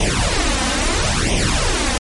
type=noise with flanger; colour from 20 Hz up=pink; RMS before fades=-17 dBFS; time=0-1.98 s; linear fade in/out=5 ms; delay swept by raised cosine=0.33 to 3.93 ms; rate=0.75 Hz; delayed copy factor=+0.85; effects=low-pass 10000 Hz 12 dB/octave + MP3 48 kbps